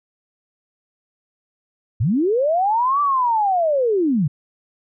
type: linear two-way sweep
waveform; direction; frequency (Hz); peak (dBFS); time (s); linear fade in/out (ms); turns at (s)
sine; up then down; 88.5 to 1174.7 to 129.7; -15; 2-4.28; 10; 3.01
effects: none